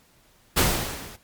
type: noise with level ramp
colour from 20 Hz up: pink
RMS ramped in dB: -17 to -44 dBFS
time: 0.56-1.17 s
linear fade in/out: 20 ms
effects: pink hiss -59 dBFS RMS until 1.23 s + MP3 96 kbps